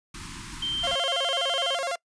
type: band-stop noise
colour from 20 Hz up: pink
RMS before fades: -39 dBFS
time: 0.14-0.95 s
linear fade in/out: 5 ms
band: 360 to 890 Hz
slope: 96 dB/octave
type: tone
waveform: sine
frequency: 3136 Hz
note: G7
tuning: in tune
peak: -26 dBFS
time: 0.62-1.76 s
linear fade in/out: 5 ms
type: tone with vibrato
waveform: sawtooth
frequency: 613 Hz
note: D#5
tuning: 26 cents flat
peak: -23 dBFS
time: 0.83-1.96 s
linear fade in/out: 10 ms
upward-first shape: square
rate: 12 Hz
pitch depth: 210 cents each way
effects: noise-tail reverb RT60 0.1 s tail -24 dB re dry + resampled to 22050 Hz